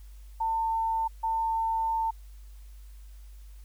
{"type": "tone pair in turn", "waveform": "sine", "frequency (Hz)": [899, 899], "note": ["A5", "A5"], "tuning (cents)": [37, 37], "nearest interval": "unison", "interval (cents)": 0, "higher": "neither", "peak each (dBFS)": -25, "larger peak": "neither", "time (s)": [[0.4, 1.08], [1.23, 2.11]], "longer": "second", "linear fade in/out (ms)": 10, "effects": ["added 50 Hz sine -44 dBFS peak until 3.64 s", "white hiss -63 dBFS RMS until 3.64 s"]}